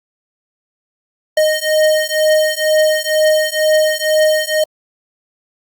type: beating tone pair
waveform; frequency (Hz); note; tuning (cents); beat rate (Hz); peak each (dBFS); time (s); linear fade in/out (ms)
square; 618 / 620.1; D#5 / D#5; -12 / -6; 2.1; -15; 1.37-4.64; 5
effects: Opus 48 kbps